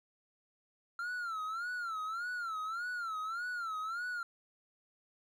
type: tone with vibrato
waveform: triangle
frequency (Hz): 1365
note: F6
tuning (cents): -40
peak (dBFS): -34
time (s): 0.99-4.23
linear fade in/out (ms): 2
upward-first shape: sine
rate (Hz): 1.7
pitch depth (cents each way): 140
effects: none